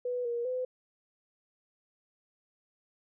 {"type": "tone with pitch steps", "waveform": "sine", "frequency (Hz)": [493.7, 473.6, 507], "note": ["B4", "A#4", "B4"], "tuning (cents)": [-1, 27, 45], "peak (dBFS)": -30, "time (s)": [0.05, 0.65], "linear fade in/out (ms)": 5, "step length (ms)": 200, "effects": []}